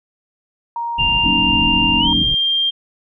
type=tone; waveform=sine; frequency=937 Hz; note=A#5; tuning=9 cents sharp; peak=-20 dBFS; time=0.76-2.13 s; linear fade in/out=2 ms
type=low-pass noise; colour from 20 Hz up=pink; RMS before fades=-25 dBFS; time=0.98-2.35 s; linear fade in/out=5 ms; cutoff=200 Hz; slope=12 dB/octave
type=tone with pitch glide; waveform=sine; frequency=2794 to 3191 Hz; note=F7 to G7; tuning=0 to +30 cents; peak=-14 dBFS; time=0.98-2.71 s; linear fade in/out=20 ms; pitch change=+230 cents; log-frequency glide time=1.99-2.08 s
type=chord; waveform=sine; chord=D# minor seventh; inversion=first; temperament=equal; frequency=185 / 233.1 / 277.2 / 311.1 Hz; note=F#3 / A#3 / C#4 / D#4; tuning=0 / 0 / 0 / 0 cents; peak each=-24 dBFS; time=1.24-2.24 s; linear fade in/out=10 ms
effects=none